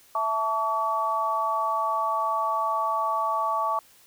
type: chord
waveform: sine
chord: A major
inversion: second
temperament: equal with one note detuned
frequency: 659.3 / 880 / 1137.3 Hz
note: E5 / A5 / C#6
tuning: 0 / 0 / +44 cents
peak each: -31 / -28 / -25 dBFS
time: 0.15-3.79 s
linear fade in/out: 2 ms
effects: white hiss -56 dBFS RMS until 4.06 s